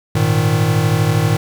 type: chord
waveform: square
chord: Ab suspended second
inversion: none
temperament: equal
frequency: 103.83 / 116.54 / 155.56 Hz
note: Ab2 / Bb2 / Eb3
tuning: 0 / 0 / 0 cents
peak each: -19 / -18 / -17 dBFS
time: 0.15-1.37 s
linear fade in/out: 5 ms
effects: 7-bit